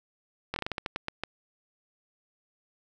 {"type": "slowing click train", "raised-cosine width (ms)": 0.3, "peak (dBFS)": -15, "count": 11, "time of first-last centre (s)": [0.54, 1.236], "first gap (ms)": 22, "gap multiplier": 1.24, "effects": []}